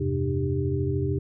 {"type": "tone cluster", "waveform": "sine", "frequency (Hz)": [85.7, 99.2, 131.3, 300.9, 394.9], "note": ["F2", "G2", "C3", "D4", "G4"], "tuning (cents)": [-32, 21, 6, 42, 13], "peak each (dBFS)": [-29, -33, -27, -32, -29], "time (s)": [0, 1.19], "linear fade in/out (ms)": 10, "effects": []}